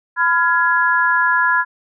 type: chord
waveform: sine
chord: F diminished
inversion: second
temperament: just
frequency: 1005.8 / 1396.9 / 1676.3 Hz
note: Cb6 / F6 / Ab6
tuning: +31 / 0 / +16 cents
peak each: -17 / -18 / -16 dBFS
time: 0.16-1.65 s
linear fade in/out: 50 ms
effects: none